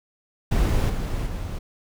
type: noise with level steps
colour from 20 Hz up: brown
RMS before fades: -20 / -26 / -30 dBFS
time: 0.51-1.59 s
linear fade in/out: 10 ms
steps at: 0.89 / 1.26 s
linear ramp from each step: 10 ms
effects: none